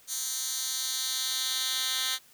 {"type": "tone with high-pass filter sweep", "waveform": "10% pulse", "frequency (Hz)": 259.7, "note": "C4", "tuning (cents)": -13, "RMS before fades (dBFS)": -31, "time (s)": [0.07, 2.19], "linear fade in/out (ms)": 50, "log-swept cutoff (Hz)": [6300, 2900], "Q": 1.5, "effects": ["white hiss -58 dBFS RMS until 2.33 s"]}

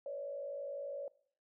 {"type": "tone with frequency modulation", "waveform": "sine", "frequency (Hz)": 565, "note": "C#5", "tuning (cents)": 33, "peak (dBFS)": -39, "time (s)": [0.06, 1.08], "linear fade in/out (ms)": 2, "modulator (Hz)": 51.9, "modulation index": 0.77, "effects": ["noise-tail reverb RT60 0.6 s tail -23 dB re dry"]}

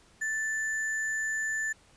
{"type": "tone with sample-and-hold", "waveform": "sine", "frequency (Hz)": 1760, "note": "A6", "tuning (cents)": 0, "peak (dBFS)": -28, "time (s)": [0.21, 1.73], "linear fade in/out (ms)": 10, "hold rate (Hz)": 8820, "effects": ["pink hiss -60 dBFS RMS until 1.96 s", "resampled to 22050 Hz"]}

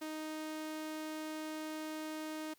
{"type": "tone", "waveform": "sawtooth", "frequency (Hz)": 311.1, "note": "D#4", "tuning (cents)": 0, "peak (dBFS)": -36, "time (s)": [0.01, 2.54], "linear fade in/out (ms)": 10, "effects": ["white hiss -69 dBFS RMS until 2.58 s"]}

